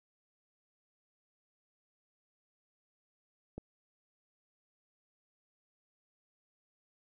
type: click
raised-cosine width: 2 ms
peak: -28 dBFS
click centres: 3.58 s
effects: none